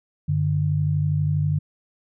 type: tone pair together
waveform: sine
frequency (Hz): 96.5 / 148.8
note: G2 / D3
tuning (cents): -27 / +23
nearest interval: perfect fifth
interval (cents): 750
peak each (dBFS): -24 / -20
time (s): 0.28-1.59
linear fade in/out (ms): 10
effects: none